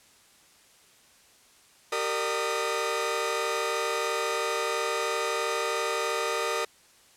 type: tone cluster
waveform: sawtooth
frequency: 386.5 / 458.9 / 598 / 1239 / 1992 Hz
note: G4 / A#4 / D5 / D#6 / B6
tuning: -24 / -27 / +31 / -8 / +14 cents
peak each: -31 / -27 / -30 / -28 / -35 dBFS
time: 1.92-6.65 s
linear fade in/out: 5 ms
effects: white hiss -58 dBFS RMS until 7.16 s + low-pass 10000 Hz 12 dB/octave